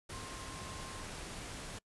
sine tone in noise, 1058 Hz, C6, 19 cents sharp, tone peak -51 dBFS, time 0.12-1.04 s, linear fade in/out 10 ms, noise pink, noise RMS -45 dBFS, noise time 0.09-1.79 s, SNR -9 dB, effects noise-tail reverb RT60 0.1 s tail -25 dB re dry + resampled to 24000 Hz

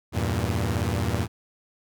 sawtooth chord, E diminished, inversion none, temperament equal, 82.41 / 98 / 116.54 Hz, E2 / G2 / Bb2, 0 / 0 / 0 cents, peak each -24 dBFS, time 0.12-1.28 s, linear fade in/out 50 ms, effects none

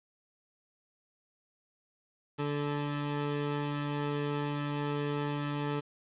20% pulse tone pair together, 145.6 / 435.6 Hz, D3 / A4, -15 / -17 cents, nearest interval octave + perfect fifth, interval 1898 cents, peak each -27 / -34 dBFS, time 2.38-5.81 s, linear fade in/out 20 ms, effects resampled to 8000 Hz + 9-bit

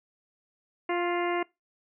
harmonic tone with a mistuned harmonic, 349.2 Hz, F4, in tune, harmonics 1 / 2 / 3 / 4 / 5 / 6 / 7 / 8, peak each -28 / -32 / -34 / -41 / -40 / -36 / -45 / -43 dBFS, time 0.89-1.43 s, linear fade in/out 5 ms, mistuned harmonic 3, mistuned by +19 cents, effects noise-tail reverb RT60 0.2 s tail -22 dB re dry

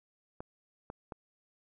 clicks, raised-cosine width 1 ms, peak -27 dBFS, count 3, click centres 0.405 / 0.901 / 1.122 s, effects none

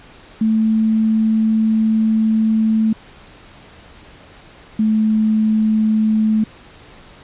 sine tone pair in turn, 220 / 217.2 Hz, A3 / A3, 0 / -22 cents, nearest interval unison, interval 22 cents, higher first, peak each -12 dBFS, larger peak neither, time 0.41-2.93 / 4.79-6.44 s, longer first, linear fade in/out 5 ms, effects pink hiss -43 dBFS RMS until 7.23 s + resampled to 8000 Hz

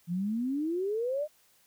sine exponential sweep, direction up, 166.2 to 622.3 Hz, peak -28 dBFS, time 0.07-1.28 s, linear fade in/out 50 ms, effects white hiss -65 dBFS RMS until 1.66 s

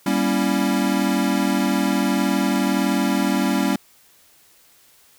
square chord, G diminished seventh, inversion none, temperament equal with one note detuned, 196 / 237.7 / 277.2 / 329.6 Hz, G3 / Bb3 / Db4 / Fb4, 0 / +34 / 0 / 0 cents, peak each -23 / -25 / -23 / -27 dBFS, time 0.06-3.76 s, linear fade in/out 5 ms, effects white hiss -54 dBFS RMS until 5.18 s

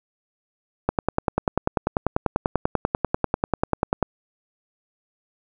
click train, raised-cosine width 1 ms, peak -5 dBFS, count 33, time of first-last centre 0.89-4.027 s, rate 10.2 Hz, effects none

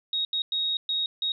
sine tone bursts at uneven times, 3765 Hz, A#7, 16 cents sharp, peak -24 dBFS, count 5, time 0.13-0.25 / 0.33-0.42 / 0.52-0.77 / 0.89-1.06 / 1.22-1.32 s, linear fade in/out 2 ms, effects none

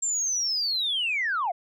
sine linear sweep, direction down, 7459 to 647 Hz, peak -23 dBFS, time 0.02-1.52 s, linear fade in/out 10 ms, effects tanh soft clip ceiling -19 dBFS

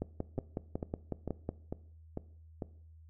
two click trains, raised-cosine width 2 ms, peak -23 / -21 dBFS, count 6 / 9, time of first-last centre 0.38-2.622 / 0.02-1.491 s, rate 2.23 / 5.44 Hz, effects noise-tail reverb RT60 0.6 s tail -19 dB re dry + added 80 Hz sine -53 dBFS peak until 3.09 s

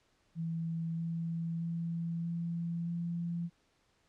sine tone with pitch steps, 164.81 / 166.24 / 167.69 / 169.15 / 170.62 Hz, E3 / E3 / E3 / E3 / F3, 0 / +15 / +30 / +45 / -40 cents, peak -33 dBFS, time 0.35-3.5 s, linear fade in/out 50 ms, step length 630 ms, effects pink hiss -72 dBFS RMS until 4.08 s + low-pass 7000 Hz 12 dB/octave

